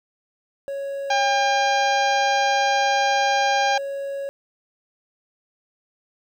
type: tone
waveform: triangle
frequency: 554.4 Hz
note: C#5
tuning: in tune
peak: -24 dBFS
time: 0.68-4.29 s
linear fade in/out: 0 ms
type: harmonic tone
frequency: 803 Hz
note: G5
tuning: 41 cents sharp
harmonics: 1 / 2 / 3 / 4 / 5 / 6 / 7 / 8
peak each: -19 / -25 / -29 / -31 / -33 / -35 / -36 / -37 dBFS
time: 1.1-3.78 s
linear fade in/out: 5 ms
effects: 9-bit